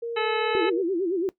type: tone with pitch glide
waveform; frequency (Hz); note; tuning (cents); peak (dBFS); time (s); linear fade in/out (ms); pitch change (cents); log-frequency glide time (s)
sine; 466.2 to 471.6; A#4 to A#4; 0 to +20; -27; 0.02-0.82; 10; +20; 0.37-0.43
type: harmonic tone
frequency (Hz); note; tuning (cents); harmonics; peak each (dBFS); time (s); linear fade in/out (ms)
432.7; A4; -29; 1 / 2 / 3 / 4 / 5 / 6 / 7 / 9; -27 / -30 / -32 / -33 / -34 / -35 / -35 / -37; 0.16-0.7; 10
type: tone with vibrato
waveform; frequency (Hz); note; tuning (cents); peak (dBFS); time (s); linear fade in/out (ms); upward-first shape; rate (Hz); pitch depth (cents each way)
sine; 360.8; F#4; -44; -22; 0.55-1.29; 0; sine; 8.9; 160
effects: noise-tail reverb RT60 0.1 s tail -18 dB re dry